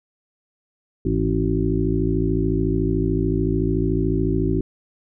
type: harmonic tone with a mistuned harmonic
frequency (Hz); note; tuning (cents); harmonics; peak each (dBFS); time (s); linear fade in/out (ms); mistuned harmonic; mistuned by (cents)
53.7; A1; -41; 1 / 2 / 3 / 5 / 6 / 7; -25 / -25 / -25 / -25 / -25 / -25; 1.05-4.61; 5; 3; +73
effects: none